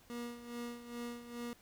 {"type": "tone with tremolo", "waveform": "30% pulse", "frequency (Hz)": 238.7, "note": "A#3", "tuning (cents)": 41, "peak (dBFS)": -37, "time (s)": [0.1, 1.53], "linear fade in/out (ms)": 0, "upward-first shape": "sine", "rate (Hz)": 2.4, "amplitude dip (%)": 70, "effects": ["pink hiss -64 dBFS RMS until 1.61 s"]}